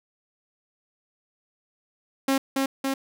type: tone with echo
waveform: sawtooth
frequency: 270 Hz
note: C#4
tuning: 45 cents flat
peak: -16 dBFS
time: 2.28-2.38 s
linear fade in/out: 5 ms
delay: 280 ms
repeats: 2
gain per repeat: -2 dB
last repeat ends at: 2.94 s
effects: none

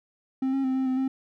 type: tone with pitch steps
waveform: triangle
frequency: 263.8 / 270.3 / 260.9 / 263.4 / 258.5 / 264.8 Hz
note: C4 / C#4 / C4 / C4 / C4 / C4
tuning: +14 / -44 / -5 / +12 / -21 / +21 cents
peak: -21 dBFS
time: 0.42-1.08 s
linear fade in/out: 5 ms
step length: 110 ms
effects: none

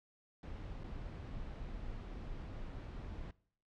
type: noise with dropouts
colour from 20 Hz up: brown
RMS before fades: -45 dBFS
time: 0.43-3.31 s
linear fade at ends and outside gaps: 2 ms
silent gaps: 0.836-0.841 s
effects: noise-tail reverb RT60 0.6 s tail -22 dB re dry + low-pass 4000 Hz 12 dB/octave

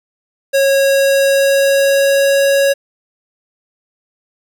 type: tone with pitch glide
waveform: square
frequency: 548 to 554 Hz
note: C#5 to C#5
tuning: -20 to -1 cents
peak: -10 dBFS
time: 0.53-2.74 s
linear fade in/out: 20 ms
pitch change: +19 cents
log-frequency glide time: 0.75-2.39 s
effects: 8-bit

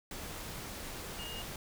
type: tone in noise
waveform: sine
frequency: 2847 Hz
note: F7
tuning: 33 cents sharp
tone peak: -43 dBFS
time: 1.19-1.42 s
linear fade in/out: 2 ms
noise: pink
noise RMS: -43 dBFS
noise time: 0.11-1.56 s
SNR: -3 dB
effects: none

